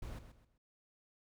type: noise with echo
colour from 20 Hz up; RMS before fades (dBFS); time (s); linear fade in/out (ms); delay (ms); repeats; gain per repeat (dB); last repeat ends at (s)
brown; -44; 0.02-0.19; 5; 130; 3; -10; 0.58
effects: none